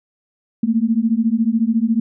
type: beating tone pair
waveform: sine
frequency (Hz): 219.6 / 233.6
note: A3 / A#3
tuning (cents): -3 / +4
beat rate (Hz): 14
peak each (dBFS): -17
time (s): 0.63-2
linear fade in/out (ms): 5
effects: none